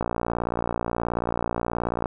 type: click train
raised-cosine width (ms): 1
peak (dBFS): -11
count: 121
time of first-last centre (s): 0.01-2.058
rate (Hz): 58.6
effects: none